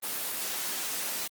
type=noise; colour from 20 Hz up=white; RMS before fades=-33 dBFS; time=0.02-1.28 s; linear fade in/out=20 ms; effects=high-pass 200 Hz 12 dB/octave + Opus 24 kbps